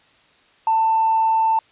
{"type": "tone with hard clipping", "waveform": "triangle", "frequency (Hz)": 891, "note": "A5", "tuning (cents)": 22, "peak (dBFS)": -15, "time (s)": [0.67, 1.59], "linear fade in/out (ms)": 2, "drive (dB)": 4, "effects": ["white hiss -55 dBFS RMS until 1.71 s", "resampled to 8000 Hz"]}